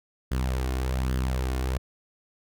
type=tone with flanger; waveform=sawtooth; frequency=64.2 Hz; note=C2; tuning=32 cents flat; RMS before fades=-27 dBFS; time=0.31-1.78 s; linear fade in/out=10 ms; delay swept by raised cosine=0.61 to 2.81 ms; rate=1.2 Hz; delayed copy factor=+0.5; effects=none